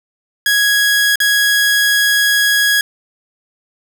sawtooth tone with dropouts, 1661.2 Hz, G#6, in tune, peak -7 dBFS, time 0.46-2.81 s, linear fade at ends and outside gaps 2 ms, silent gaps 1.157-1.202 s, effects 7-bit

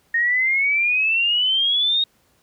sine exponential sweep, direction up, 1843 to 3756 Hz, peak -16 dBFS, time 0.14-2.04 s, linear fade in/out 5 ms, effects pink hiss -61 dBFS RMS until 2.42 s + high-pass 60 Hz 12 dB/octave

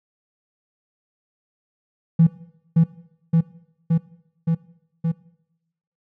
triangle tone with echo, 164.81 Hz, E3, in tune, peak -6 dBFS, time 2.19-2.27 s, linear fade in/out 10 ms, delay 570 ms, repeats 5, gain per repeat -2 dB, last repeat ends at 5.12 s, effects noise-tail reverb RT60 0.9 s tail -22 dB re dry + tanh soft clip ceiling -7 dBFS

